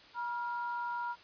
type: tone pair together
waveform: sine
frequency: 961.4 / 1396.9 Hz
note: B5 / F6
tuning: -47 / 0 cents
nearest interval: tritone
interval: 647 cents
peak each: -35 / -40 dBFS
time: 0.14-1.16 s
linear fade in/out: 50 ms
effects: white hiss -56 dBFS RMS until 1.23 s + resampled to 11025 Hz